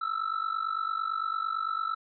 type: tone with amplitude modulation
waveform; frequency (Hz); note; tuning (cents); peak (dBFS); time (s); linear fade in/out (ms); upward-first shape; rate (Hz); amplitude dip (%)
triangle; 1318.5; E6; 0; -23; 0.01-1.95; 10; sine; 48.9; 85
effects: resampled to 11025 Hz